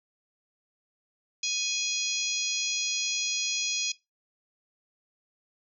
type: harmonic tone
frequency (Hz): 830.6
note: G#5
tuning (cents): 0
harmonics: 3 / 4 / 5 / 6 / 7 / 8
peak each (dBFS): -34 / -34 / -34 / -34 / -34 / -34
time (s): 1.43-3.92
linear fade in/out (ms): 5
effects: noise-tail reverb RT60 0.2 s tail -19 dB re dry